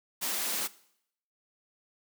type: high-pass noise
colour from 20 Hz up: white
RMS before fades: -32 dBFS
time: 0.21-0.68 s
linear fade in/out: 20 ms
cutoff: 180 Hz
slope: 96 dB/octave
effects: noise-tail reverb RT60 0.7 s tail -19 dB re dry